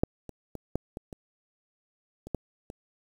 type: clicks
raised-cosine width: 2 ms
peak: -9 / -27 / -24 / -14 / -23 / -27 / -28 / -15 / -27 dBFS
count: 9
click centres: 0.035 / 0.293 / 0.553 / 0.756 / 0.971 / 1.128 / 2.27 / 2.347 / 2.701 s
effects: 8-bit